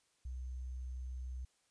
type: tone with sample-and-hold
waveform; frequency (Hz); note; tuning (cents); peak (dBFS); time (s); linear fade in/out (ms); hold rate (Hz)
sine; 63.3; B1; +43; -40; 0.25-1.45; 5; 6300
effects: white hiss -75 dBFS RMS until 1.7 s + resampled to 22050 Hz